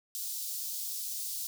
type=high-pass noise; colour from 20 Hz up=white; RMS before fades=-37 dBFS; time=0.15-1.47 s; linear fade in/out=0 ms; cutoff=4200 Hz; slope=24 dB/octave; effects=none